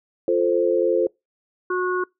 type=chord; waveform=sine; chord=F major; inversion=none; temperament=equal; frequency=349.2 / 440 / 523.3 Hz; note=F4 / A4 / C5; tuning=0 / 0 / 0 cents; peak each=-21 dBFS; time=0.28-1.07 s; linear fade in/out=2 ms
type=harmonic tone; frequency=364.6 Hz; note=F#4; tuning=25 cents flat; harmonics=1 / 3 / 4; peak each=-22 / -27 / -28 dBFS; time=1.7-2.04 s; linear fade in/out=5 ms
effects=noise-tail reverb RT60 0.2 s tail -25 dB re dry